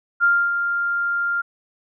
sine tone with ADSR envelope, 1396.9 Hz, F6, in tune, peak -12 dBFS, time 0.2-1.42 s, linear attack 37 ms, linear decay 270 ms, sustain -7 dB, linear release 15 ms, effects none

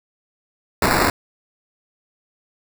white noise with sample-and-hold, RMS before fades -17 dBFS, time 0.82-1.1 s, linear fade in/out 2 ms, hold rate 3150 Hz, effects none

